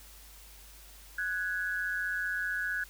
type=tone pair together; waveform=sine; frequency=1480 / 1664.7 Hz; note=F#6 / G#6; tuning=0 / +4 cents; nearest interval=major second; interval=204 cents; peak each=-33 / -33 dBFS; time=1.18-2.84 s; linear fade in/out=5 ms; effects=added 50 Hz sine -53 dBFS peak until 2.89 s + white hiss -54 dBFS RMS until 2.89 s